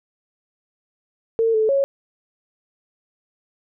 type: tone with pitch steps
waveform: sine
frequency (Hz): 453.4 / 436.6 / 552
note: A#4 / A4 / C#5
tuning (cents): -48 / -13 / -7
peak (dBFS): -15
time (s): 1.39-1.84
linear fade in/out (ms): 0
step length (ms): 150
effects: none